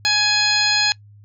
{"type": "harmonic tone", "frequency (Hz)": 837, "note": "G#5", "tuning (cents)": 13, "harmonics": [1, 2, 3, 4, 5, 6, 8], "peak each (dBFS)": [-27, -22, -23, -26, -18, -24, -28], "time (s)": [0.05, 0.92], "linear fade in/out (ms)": 0, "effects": ["noise-tail reverb RT60 0.1 s tail -22 dB re dry", "added 103 Hz sine -43 dBFS peak until 1.24 s"]}